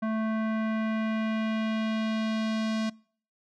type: tone with low-pass filter sweep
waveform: square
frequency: 220 Hz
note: A3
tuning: in tune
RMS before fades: -29 dBFS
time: 0.02-2.9 s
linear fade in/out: 10 ms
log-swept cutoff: 1400 to 5300 Hz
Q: 1.3
effects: noise-tail reverb RT60 0.5 s tail -25 dB re dry